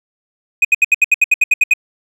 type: tone bursts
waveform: triangle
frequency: 2500 Hz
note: D#7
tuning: 8 cents sharp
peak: -5 dBFS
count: 12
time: 0.62-1.737 s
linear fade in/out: 5 ms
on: 28 ms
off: 71 ms
effects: none